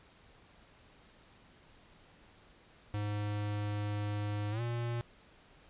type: tone with pitch glide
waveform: square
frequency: 103.83 to 118.58 Hz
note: G#2 to A#2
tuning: 0 to +30 cents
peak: -34 dBFS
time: 2.94-5.01 s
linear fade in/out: 0 ms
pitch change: +230 cents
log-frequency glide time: 4.51-4.61 s
effects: pink hiss -61 dBFS RMS until 5.69 s + resampled to 8000 Hz